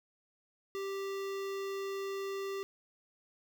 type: tone with notch filter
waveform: square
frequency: 392 Hz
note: G4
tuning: in tune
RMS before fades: -38 dBFS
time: 0.75-2.63 s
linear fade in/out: 0 ms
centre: 9800 Hz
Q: 1.2
effects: none